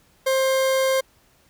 40% pulse tone, 529 Hz, C5, 19 cents sharp, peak -17 dBFS, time 0.26-1.01 s, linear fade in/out 10 ms, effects pink hiss -59 dBFS RMS until 1.49 s

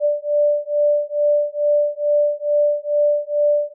sine beating tone pair, 587.3 / 589.6 Hz, D5 / D5, 0 / +7 cents, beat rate 2.3 Hz, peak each -18 dBFS, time 0-3.74 s, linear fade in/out 50 ms, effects none

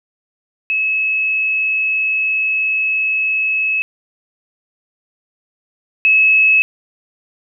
sine tone pair in turn, 2583 / 2583 Hz, E7 / E7, -36 / -36 cents, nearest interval unison, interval 0 cents, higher neither, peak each -14 / -8 dBFS, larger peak second, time 0.7-3.82 / 6.05-6.62 s, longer first, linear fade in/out 0 ms, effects none

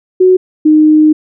sine tone pair in turn, 370 / 307.6 Hz, F#4 / D#4, 0 / -20 cents, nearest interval minor third, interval 320 cents, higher first, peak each -3 dBFS, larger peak neither, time 0.2-0.37 / 0.65-1.13 s, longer second, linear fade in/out 10 ms, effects none

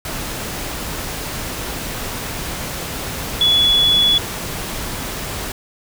sine tone in noise, 3405 Hz, G#7, 42 cents sharp, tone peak -11 dBFS, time 3.41-4.18 s, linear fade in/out 2 ms, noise pink, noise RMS -26 dBFS, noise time 0.05-5.52 s, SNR +12 dB, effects none

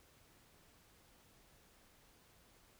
silence, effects pink hiss -67 dBFS RMS until 2.79 s

